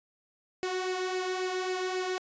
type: tone with flanger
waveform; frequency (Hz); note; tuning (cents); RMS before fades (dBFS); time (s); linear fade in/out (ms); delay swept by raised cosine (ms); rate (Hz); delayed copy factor
sawtooth; 369.7; F#4; -1; -32; 0.63-2.18; 0; 0.41 to 2.21; 3.7; +0.5
effects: resampled to 16000 Hz